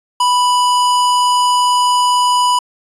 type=tone; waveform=square; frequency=987.8 Hz; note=B5; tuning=in tune; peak=-11 dBFS; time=0.2-2.59 s; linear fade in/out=5 ms; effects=resampled to 24000 Hz